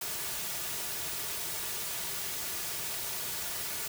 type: noise with comb filter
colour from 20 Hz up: white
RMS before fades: -36 dBFS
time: 0.01-3.88 s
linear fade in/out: 5 ms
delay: 3.8 ms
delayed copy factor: -0.5
effects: none